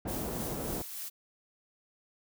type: low-pass noise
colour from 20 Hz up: white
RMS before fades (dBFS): -37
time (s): 0.05-0.82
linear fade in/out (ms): 5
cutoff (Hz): 490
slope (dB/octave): 12
type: noise with tremolo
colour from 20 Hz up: blue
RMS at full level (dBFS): -39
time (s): 0.07-1.1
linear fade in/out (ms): 20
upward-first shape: triangle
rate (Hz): 3.4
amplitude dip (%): 45
effects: none